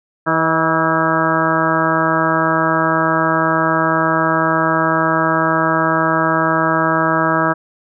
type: harmonic tone with a mistuned harmonic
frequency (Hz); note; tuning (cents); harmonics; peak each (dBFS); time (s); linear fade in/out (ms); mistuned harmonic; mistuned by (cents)
162; E3; -30; 1 / 2 / 3 / 4 / 5 / 6 / 7 / 8 / 9 / 10; -23 / -20 / -27 / -20 / -28 / -21 / -23 / -19 / -27 / -21; 0.26-7.54; 20; 4; -22
effects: none